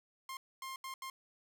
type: tone bursts at uneven times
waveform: sawtooth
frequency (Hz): 1060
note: C6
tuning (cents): +22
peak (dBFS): -38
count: 4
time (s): 0.29-0.37 / 0.62-0.76 / 0.84-0.94 / 1.02-1.1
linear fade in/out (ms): 2
effects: none